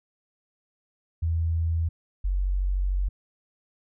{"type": "tone pair in turn", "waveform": "sine", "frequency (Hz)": [82.4, 46.7], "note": ["E2", "F#1"], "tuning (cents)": [0, 17], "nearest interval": "minor seventh", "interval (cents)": 983, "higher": "first", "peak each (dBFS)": -22, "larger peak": "neither", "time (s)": [[1.22, 1.89], [2.24, 3.09]], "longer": "second", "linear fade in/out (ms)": 10, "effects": []}